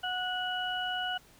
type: harmonic tone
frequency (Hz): 734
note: F#5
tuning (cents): -14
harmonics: 1 / 2 / 4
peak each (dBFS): -35 / -35 / -35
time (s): 0.03-1.18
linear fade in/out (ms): 10
effects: pink hiss -59 dBFS RMS until 1.39 s